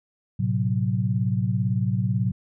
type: chord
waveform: sine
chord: F# diminished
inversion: first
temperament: equal with one note detuned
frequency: 110 / 128.05 / 185 Hz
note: A2 / C3 / F#3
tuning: 0 / -37 / 0 cents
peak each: -24 / -25 / -26 dBFS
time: 0.39-2.32 s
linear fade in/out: 10 ms
effects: none